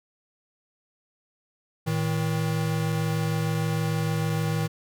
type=tone pair together; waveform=square; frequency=112.4 / 158.96 Hz; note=A2 / D#3; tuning=+37 / +37 cents; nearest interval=tritone; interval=600 cents; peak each=-29 / -26 dBFS; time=1.86-4.68 s; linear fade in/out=20 ms; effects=none